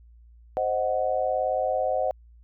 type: chord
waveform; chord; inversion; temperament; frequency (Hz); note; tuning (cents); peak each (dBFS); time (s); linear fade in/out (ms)
sine; C diminished; none; equal; 523.3 / 622.3 / 740; C5 / Eb5 / Gb5; 0 / 0 / 0; -27; 0.57-2.11; 0
effects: added 58 Hz sine -49 dBFS peak until 2.43 s